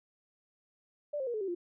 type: tone with pitch steps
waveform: sine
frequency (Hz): 587.3 / 529.3 / 477 / 429.9 / 387.5 / 349.2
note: D5 / C5 / A#4 / A4 / G4 / F4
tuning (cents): 0 / +20 / +40 / -40 / -20 / 0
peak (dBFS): -32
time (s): 1.13-1.55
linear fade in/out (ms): 10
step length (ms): 70
effects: none